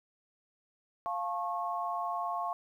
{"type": "chord", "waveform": "sine", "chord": "F augmented", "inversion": "none", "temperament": "just", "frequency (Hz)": [698.5, 873.1, 1091.3], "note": ["F5", "A5", "C#6"], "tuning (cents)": [0, -14, -27], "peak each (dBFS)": [-35, -39, -35], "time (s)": [1.06, 2.53], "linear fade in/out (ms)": 0, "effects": ["11-bit"]}